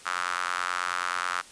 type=tone with high-pass filter; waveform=sawtooth; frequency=89.3 Hz; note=F2; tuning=39 cents sharp; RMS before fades=-30 dBFS; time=0.05-1.42 s; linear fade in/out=20 ms; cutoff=1300 Hz; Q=4.1; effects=white hiss -49 dBFS RMS until 1.51 s + resampled to 22050 Hz